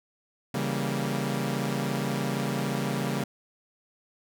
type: chord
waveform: sawtooth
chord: C# diminished seventh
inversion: none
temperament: equal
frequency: 138.59 / 164.81 / 196 / 233.1 Hz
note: C#3 / E3 / G3 / Bb3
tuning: 0 / 0 / 0 / 0 cents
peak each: -27 / -32 / -28 / -29 dBFS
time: 0.54-3.24 s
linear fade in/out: 5 ms
effects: none